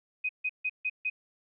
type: tone bursts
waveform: sine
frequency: 2506 Hz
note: D#7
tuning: 12 cents sharp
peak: -27 dBFS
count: 5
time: 0.24-1.1 s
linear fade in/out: 10 ms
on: 52 ms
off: 150 ms
effects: none